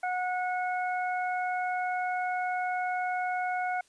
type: harmonic tone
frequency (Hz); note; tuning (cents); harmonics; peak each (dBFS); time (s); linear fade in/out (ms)
730; F#5; -24; 1 / 2 / 3; -29 / -35 / -39; 0.03-3.81; 5
effects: white hiss -64 dBFS RMS until 3.88 s + resampled to 22050 Hz